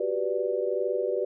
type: chord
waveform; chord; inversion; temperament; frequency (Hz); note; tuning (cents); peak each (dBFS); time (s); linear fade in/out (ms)
sine; G major seventh; third; equal; 370 / 392 / 493.9 / 587.3; F#4 / G4 / B4 / D5; 0 / 0 / 0 / 0; -32 / -30 / -29 / -31; 0-1.25; 5
effects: none